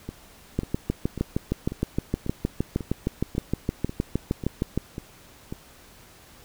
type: two click trains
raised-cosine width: 3 ms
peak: -10 / -19 dBFS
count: 28 / 11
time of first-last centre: 0.59-4.776 / 0.09-5.525 s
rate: 6.45 / 1.84 Hz
effects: pink hiss -51 dBFS RMS until 6.44 s